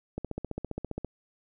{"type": "click train", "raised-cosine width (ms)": 2, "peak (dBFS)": -20, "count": 14, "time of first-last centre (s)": [0.18, 1.047], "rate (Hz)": 15, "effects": []}